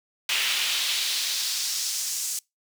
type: noise with high-pass filter sweep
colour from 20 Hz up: brown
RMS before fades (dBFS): -27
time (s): 0.29-2.39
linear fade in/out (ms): 2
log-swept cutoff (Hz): 2600 to 7100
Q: 1.8
effects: noise-tail reverb RT60 0.2 s tail -25 dB re dry